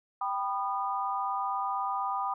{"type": "chord", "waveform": "sine", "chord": "G augmented", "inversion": "none", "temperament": "equal with one note detuned", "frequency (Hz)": [784, 987.8, 1223.8], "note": ["G5", "B5", "D#6"], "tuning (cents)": [0, 0, -29], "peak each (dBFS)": -33, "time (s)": [0.21, 2.34], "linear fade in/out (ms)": 5, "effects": []}